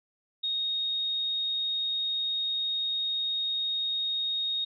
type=tone; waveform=sine; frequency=3729 Hz; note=A#7; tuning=in tune; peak=-27 dBFS; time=0.43-4.65 s; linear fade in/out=10 ms; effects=none